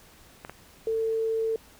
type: clicks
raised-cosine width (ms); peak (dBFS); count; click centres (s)
0.5; -23; 2; 0.449 / 0.496
type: tone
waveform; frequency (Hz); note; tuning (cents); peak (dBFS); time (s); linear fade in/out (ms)
sine; 447.3; A4; +28; -24; 0.87-1.56; 2
effects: pink hiss -54 dBFS RMS until 1.79 s